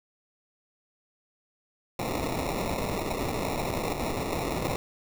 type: noise with sample-and-hold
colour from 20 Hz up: violet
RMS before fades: -30 dBFS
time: 1.99-4.76 s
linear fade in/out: 2 ms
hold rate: 1575 Hz
effects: none